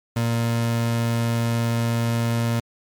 30% pulse tone, 116.54 Hz, A#2, in tune, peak -17 dBFS, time 0.16-2.6 s, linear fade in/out 5 ms, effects MP3 96 kbps

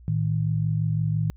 sine tone pair together, 110.9 / 156.84 Hz, A2 / D#3, +14 / +14 cents, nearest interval tritone, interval 600 cents, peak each -24 dBFS, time 0.08-1.3 s, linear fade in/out 0 ms, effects added 60 Hz sine -45 dBFS peak until 1.36 s

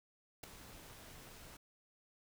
pink noise with ADSR envelope, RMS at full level -42 dBFS, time 0.43-1.57 s, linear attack 7 ms, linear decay 6 ms, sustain -13 dB, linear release 7 ms, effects none

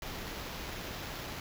pink noise with sample-and-hold, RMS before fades -41 dBFS, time 0.02-1.4 s, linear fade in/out 2 ms, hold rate 8820 Hz, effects none

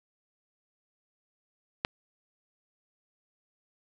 click, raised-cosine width 0.3 ms, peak -10 dBFS, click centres 1.849 s, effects none

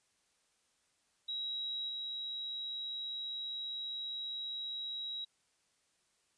sine tone with level steps, 3855 Hz, B7, 43 cents flat, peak -36 / -38 dBFS, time 1.28-5.25 s, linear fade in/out 10 ms, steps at 1.88 s, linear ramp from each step 20 ms, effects white hiss -75 dBFS RMS until 6.37 s + resampled to 22050 Hz

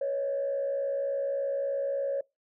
sine tone with frequency modulation, 554.4 Hz, C#5, in tune, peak -26 dBFS, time 0.01-2.21 s, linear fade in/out 5 ms, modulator 63.4 Hz, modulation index 0.53, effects noise-tail reverb RT60 0.2 s tail -23 dB re dry + tanh soft clip ceiling -23 dBFS

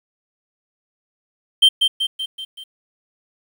triangle tone with echo, 3136 Hz, G7, in tune, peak -6 dBFS, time 1.62-1.69 s, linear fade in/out 10 ms, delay 190 ms, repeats 5, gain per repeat -5 dB, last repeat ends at 2.64 s, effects 8-bit

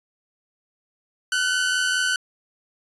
sawtooth tone pair together, 1426 / 1510.8 Hz, F6 / F#6, +36 / +36 cents, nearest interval minor second, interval 100 cents, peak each -25 / -17 dBFS, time 1.32-2.16 s, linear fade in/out 2 ms, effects resampled to 24000 Hz

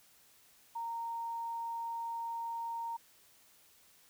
sine tone, 925 Hz, A#5, 14 cents flat, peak -36 dBFS, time 0.75-2.97 s, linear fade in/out 10 ms, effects white hiss -64 dBFS RMS until 4.09 s

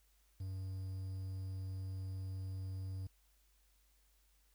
triangle tone with quantisation, 94.7 Hz, F#2, 41 cents sharp, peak -38 dBFS, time 0.4-3.07 s, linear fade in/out 5 ms, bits 11, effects added 50 Hz sine -70 dBFS peak until 4.54 s + white hiss -75 dBFS RMS until 4.54 s

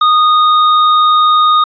sine tone with hard clipping, 1236 Hz, D#6, 12 cents flat, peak -8 dBFS, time 0.01-1.64 s, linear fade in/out 5 ms, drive 15 dB, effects resampled to 11025 Hz

